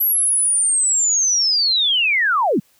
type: linear sweep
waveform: sine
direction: down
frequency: 11840 to 152.2 Hz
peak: -14 dBFS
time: 0-2.6 s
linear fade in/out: 10 ms
effects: white hiss -58 dBFS RMS until 2.79 s